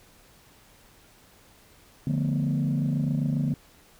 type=chord; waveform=sine; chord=B half-diminished seventh; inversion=first; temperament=equal; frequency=146.83 / 174.61 / 220 / 246.9 Hz; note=D3 / F3 / A3 / B3; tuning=0 / 0 / 0 / 0 cents; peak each=-24 / -30 / -30 / -28 dBFS; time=2.07-3.54 s; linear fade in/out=2 ms; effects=tanh soft clip ceiling -18 dBFS + pink hiss -56 dBFS RMS until 3.99 s